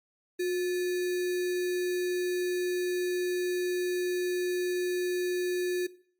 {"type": "tone with sample-and-hold", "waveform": "sine", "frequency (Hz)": 360, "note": "F#4", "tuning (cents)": -47, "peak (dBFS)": -26, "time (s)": [0.39, 5.87], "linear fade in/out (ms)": 10, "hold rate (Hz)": 2100, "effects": ["noise-tail reverb RT60 0.5 s tail -18 dB re dry", "MP3 64 kbps"]}